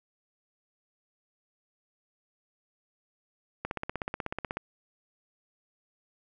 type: click train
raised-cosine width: 0.5 ms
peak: -17 dBFS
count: 16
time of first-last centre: 3.65-4.57 s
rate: 16.3 Hz
effects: none